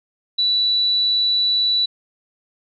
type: tone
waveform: sine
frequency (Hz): 3951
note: B7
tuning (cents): 0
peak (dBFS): -15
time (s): 0.38-1.86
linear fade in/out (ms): 10
effects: none